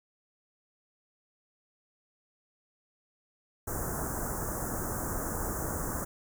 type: band-stop noise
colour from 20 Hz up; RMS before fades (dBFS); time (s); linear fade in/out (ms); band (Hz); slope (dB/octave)
pink; -34; 3.67-6.05; 10; 1600 to 6400; 48
effects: none